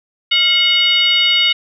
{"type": "tone with frequency modulation", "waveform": "sine", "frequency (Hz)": 2939, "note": "F#7", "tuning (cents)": -12, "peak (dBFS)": -10, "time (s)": [0.31, 1.53], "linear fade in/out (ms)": 10, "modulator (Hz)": 773, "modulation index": 1.1, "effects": []}